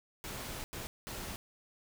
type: noise bursts at uneven times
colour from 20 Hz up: pink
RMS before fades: -42 dBFS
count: 3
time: 0.24-0.64 / 0.73-0.87 / 1.07-1.36 s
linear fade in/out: 0 ms
effects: none